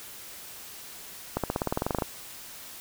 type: accelerating click train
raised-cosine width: 1 ms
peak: -12 dBFS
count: 14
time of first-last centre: 1.37-2.022 s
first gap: 67 ms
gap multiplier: 0.95
effects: white hiss -44 dBFS RMS until 2.8 s